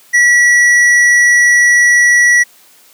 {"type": "tone with hard clipping", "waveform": "sine", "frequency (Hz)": 1939, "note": "B6", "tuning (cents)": -32, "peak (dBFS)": -7, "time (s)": [0.13, 2.44], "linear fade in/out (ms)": 20, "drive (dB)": 8, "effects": ["white hiss -45 dBFS RMS until 2.93 s", "high-pass 200 Hz 12 dB/octave"]}